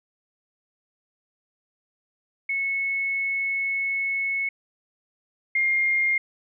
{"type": "tone pair in turn", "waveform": "sine", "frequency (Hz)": [2198, 2122], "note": ["C#7", "C7"], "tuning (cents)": [-15, 24], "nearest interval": "minor second", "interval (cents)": 61, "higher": "first", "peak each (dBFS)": [-23, -19], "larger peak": "second", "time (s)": [[2.49, 4.49], [5.55, 6.18]], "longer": "first", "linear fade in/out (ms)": 5, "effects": []}